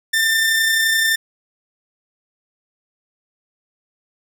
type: tone with amplitude modulation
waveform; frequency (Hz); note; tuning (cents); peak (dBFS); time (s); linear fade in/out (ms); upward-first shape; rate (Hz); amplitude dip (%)
sawtooth; 1792; A6; +31; -10; 0.13-1.16; 10; sine; 31.6; 25
effects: none